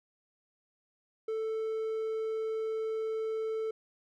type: tone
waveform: triangle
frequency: 441.5 Hz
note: A4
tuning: 6 cents sharp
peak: -29 dBFS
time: 1.28-3.71 s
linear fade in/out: 5 ms
effects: none